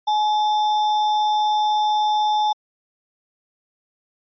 sine tone with sample-and-hold, 847 Hz, G#5, 34 cents sharp, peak -16 dBFS, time 0.07-2.53 s, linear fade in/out 10 ms, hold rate 4410 Hz, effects resampled to 11025 Hz

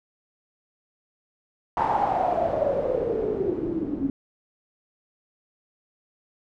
white noise with low-pass filter sweep, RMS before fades -25 dBFS, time 1.77-4.1 s, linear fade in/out 2 ms, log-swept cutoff 940 to 270 Hz, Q 8.4, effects none

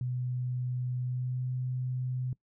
sine tone with pitch glide, 125.2 to 127.09 Hz, B2 to C3, +24 to -50 cents, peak -30 dBFS, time 0.01-2.33 s, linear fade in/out 2 ms, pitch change +26 cents, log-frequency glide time 1.02-1.47 s, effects noise-tail reverb RT60 0.1 s tail -21 dB re dry

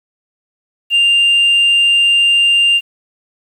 sine tone, 2794 Hz, F7, in tune, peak -6 dBFS, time 0.9-2.81 s, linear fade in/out 50 ms, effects tanh soft clip ceiling -6 dBFS + 7-bit

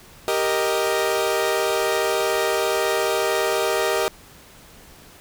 sawtooth chord, Eb major, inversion first, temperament equal, 392 / 466.2 / 622.3 Hz, G4 / Bb4 / Eb5, 0 / 0 / 0 cents, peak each -20 dBFS, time 0.28-4.08 s, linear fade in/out 0 ms, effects pink hiss -47 dBFS RMS until 5.2 s

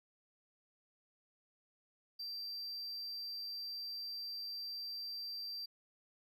triangle tone, 4699 Hz, D8, in tune, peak -40 dBFS, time 2.19-5.66 s, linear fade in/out 10 ms, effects none

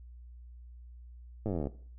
slowing click train, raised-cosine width 2 ms, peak -21 dBFS, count 19, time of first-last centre 1.46-1.671 s, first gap 9 ms, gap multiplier 1.03, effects noise-tail reverb RT60 0.5 s tail -18 dB re dry + added 60 Hz sine -47 dBFS peak until 1.98 s

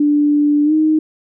sine tone with pitch glide, 293.7 to 311.2 Hz, D4 to D#4, 0 to 0 cents, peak -10 dBFS, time 0-0.99 s, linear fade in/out 5 ms, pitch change +100 cents, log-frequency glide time 0.64-0.73 s, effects none

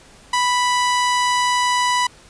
sawtooth tone, 987.8 Hz, B5, in tune, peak -12 dBFS, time 0.33-2.07 s, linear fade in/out 5 ms, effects pink hiss -47 dBFS RMS until 2.29 s + resampled to 22050 Hz

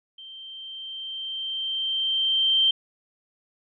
sine tone with level ramp, 3136 Hz, G7, in tune, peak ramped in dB -40 to -16 dBFS, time 0.18-2.71 s, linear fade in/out 5 ms, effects none

